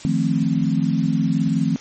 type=chord; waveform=sine; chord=F dominant seventh; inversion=third; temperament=equal; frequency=155.56 / 174.61 / 220 / 261.6 Hz; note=Eb3 / F3 / A3 / C4; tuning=0 / 0 / 0 / 0 cents; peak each=-22 dBFS; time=0.05-1.76 s; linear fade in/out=0 ms; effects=white hiss -40 dBFS RMS until 1.8 s + MP3 32 kbps